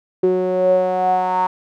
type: tone with band-pass filter sweep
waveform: sawtooth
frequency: 183.8 Hz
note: F#3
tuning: 11 cents flat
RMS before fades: -17 dBFS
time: 0.23-1.47 s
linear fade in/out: 5 ms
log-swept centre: 390 to 960 Hz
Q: 9.1
effects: none